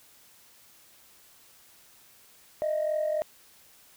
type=tone pair together; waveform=sine; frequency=613.5 / 657 Hz; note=D#5 / E5; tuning=-25 / -6 cents; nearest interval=minor second; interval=119 cents; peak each=-25 / -31 dBFS; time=2.62-3.22 s; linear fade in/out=0 ms; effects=tanh soft clip ceiling -21 dBFS + white hiss -57 dBFS RMS until 3.96 s